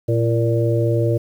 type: harmonic tone with a mistuned harmonic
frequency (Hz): 116.54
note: A#2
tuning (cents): 0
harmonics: 1 / 3 / 4 / 5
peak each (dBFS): -17 / -22 / -23 / -24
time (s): 0.08-1.18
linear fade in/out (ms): 10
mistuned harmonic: 3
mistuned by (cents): -44
effects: 8-bit